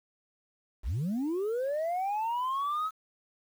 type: linear sweep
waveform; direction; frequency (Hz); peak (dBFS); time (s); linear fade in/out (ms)
sine; up; 36.71 to 1300; -26; 0.83-2.91; 50
effects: tanh soft clip ceiling -27 dBFS + 9-bit